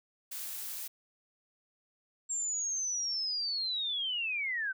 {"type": "noise", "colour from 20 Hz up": "blue", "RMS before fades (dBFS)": -40, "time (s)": [0.31, 0.88], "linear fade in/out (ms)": 10}
{"type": "linear sweep", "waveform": "sine", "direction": "down", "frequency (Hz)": [7480, 1494], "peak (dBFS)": -31, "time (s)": [2.29, 4.73], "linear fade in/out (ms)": 20}
{"effects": []}